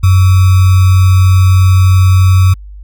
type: tone with sample-and-hold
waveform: sine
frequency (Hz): 93.2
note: F#2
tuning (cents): +13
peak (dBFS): -3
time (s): 0.03-2.54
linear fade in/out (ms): 10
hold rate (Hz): 1225
effects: added 50 Hz sine -27 dBFS peak until 2.83 s